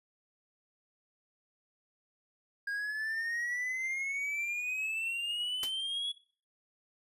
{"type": "exponential sweep", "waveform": "triangle", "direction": "up", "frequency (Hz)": [1620, 3382], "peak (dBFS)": -31, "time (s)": [2.67, 6.12], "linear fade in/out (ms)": 5}
{"type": "noise with exponential decay", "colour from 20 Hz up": "white", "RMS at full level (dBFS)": -33, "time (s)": [5.63, 5.73], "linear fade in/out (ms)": 1, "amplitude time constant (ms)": 20}
{"effects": ["noise-tail reverb RT60 0.4 s tail -17 dB re dry", "resampled to 32000 Hz"]}